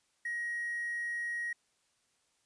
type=tone with hard clipping; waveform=triangle; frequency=1890 Hz; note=A#6; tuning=23 cents sharp; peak=-34 dBFS; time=0.25-1.53 s; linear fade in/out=5 ms; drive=4 dB; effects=white hiss -74 dBFS RMS until 2.45 s + resampled to 22050 Hz